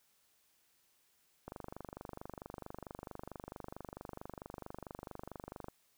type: click train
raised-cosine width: 1 ms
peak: -30 dBFS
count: 104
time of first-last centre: 1.48-5.684 s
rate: 24.5 Hz
effects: white hiss -73 dBFS RMS until 5.97 s